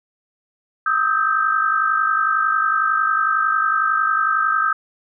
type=tone cluster; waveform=sine; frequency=1247 / 1298 / 1569 Hz; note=D#6 / E6 / G6; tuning=+3 / -27 / +1 cents; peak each=-20 dBFS; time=0.86-4.73 s; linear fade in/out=5 ms; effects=none